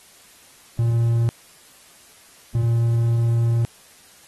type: tone pair in turn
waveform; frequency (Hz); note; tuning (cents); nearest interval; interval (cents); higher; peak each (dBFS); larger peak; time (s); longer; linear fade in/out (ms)
triangle; 116.54 / 116.54; A#2 / A#2; 0 / 0; unison; 0; neither; -14; neither; 0.79-1.29 / 2.55-3.65; second; 0
effects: white hiss -50 dBFS RMS until 4.27 s + AAC 32 kbps